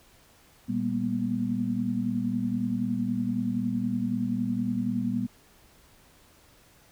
sine tone cluster, 117 / 198 / 231.2 / 241.9 Hz, A#2 / G3 / A#3 / B3, +7 / +18 / -14 / -36 cents, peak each -35 / -30 / -36 / -28 dBFS, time 0.68-5.27 s, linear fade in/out 20 ms, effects pink hiss -58 dBFS RMS until 6.91 s

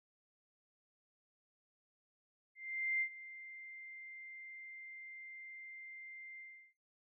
sine tone with ADSR envelope, 2093 Hz, C7, in tune, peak -31 dBFS, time 2.55-6.74 s, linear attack 460 ms, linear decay 77 ms, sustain -17 dB, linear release 350 ms, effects noise-tail reverb RT60 0.4 s tail -26 dB re dry

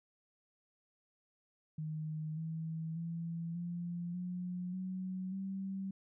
sine tone with pitch steps, 155.56 / 161.23 / 167.11 / 173.2 / 179.52 / 186.06 / 192.85 Hz, D#3 / E3 / E3 / F3 / F3 / F#3 / G3, 0 / -38 / +24 / -14 / +48 / +10 / -28 cents, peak -37 dBFS, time 1.78-5.91 s, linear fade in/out 5 ms, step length 590 ms, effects none

